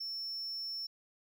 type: tone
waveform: triangle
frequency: 5400 Hz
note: E8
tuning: 41 cents sharp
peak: -36 dBFS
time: 0-0.87 s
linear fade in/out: 10 ms
effects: none